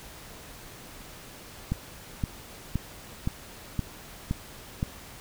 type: click train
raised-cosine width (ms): 5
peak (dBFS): -14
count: 7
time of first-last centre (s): 1.72-4.829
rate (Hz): 1.93
effects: pink hiss -46 dBFS RMS until 5.2 s